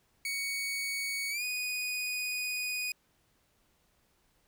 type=tone with pitch glide; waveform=sawtooth; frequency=2234 to 2479 Hz; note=C#7 to D#7; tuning=+13 to -7 cents; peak=-29 dBFS; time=0.25-2.92 s; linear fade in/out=2 ms; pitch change=+180 cents; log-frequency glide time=1.3-1.43 s; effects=pink hiss -71 dBFS RMS until 4.47 s